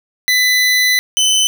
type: tone pair in turn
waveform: 25% pulse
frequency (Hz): 2000 / 3034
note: B6 / F#7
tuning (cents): +21 / +43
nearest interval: perfect fifth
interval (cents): 722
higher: second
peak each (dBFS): -7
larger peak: neither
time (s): 0.28-0.99 / 1.17-1.47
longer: first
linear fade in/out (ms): 0
effects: none